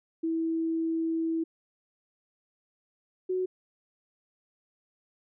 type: tone pair in turn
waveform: sine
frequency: 326.4 / 369.6 Hz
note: E4 / F#4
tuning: -17 / -2 cents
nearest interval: major second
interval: 215 cents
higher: second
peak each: -26 dBFS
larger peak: neither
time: 0.23-1.44 / 3.29-3.46 s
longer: first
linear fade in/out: 10 ms
effects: none